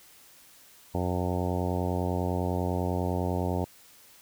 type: harmonic tone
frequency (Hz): 90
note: F#2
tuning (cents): -47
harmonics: 1 / 2 / 3 / 4 / 5 / 6 / 7 / 8 / 9 / 10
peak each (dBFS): -30 / -33 / -35 / -36 / -37 / -38 / -38 / -39 / -40 / -40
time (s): 0.94-3.65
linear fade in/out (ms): 10
effects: white hiss -55 dBFS RMS until 4.21 s